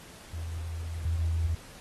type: tone pair in turn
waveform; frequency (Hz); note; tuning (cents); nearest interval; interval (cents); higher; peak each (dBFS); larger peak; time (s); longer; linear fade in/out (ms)
sine; 82.41 / 82.41; E2 / E2; 0 / 0; unison; 0; neither; -33 / -25; second; 0.33-1.05 / 1.05-1.55; first; 5
effects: pink hiss -50 dBFS RMS until 1.8 s + AAC 32 kbps